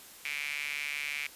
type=tone with high-pass filter; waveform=sawtooth; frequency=145.5 Hz; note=D3; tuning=16 cents flat; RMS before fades=-36 dBFS; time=0.25-1.27 s; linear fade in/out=0 ms; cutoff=2300 Hz; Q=7.5; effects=white hiss -51 dBFS RMS until 1.35 s + resampled to 32000 Hz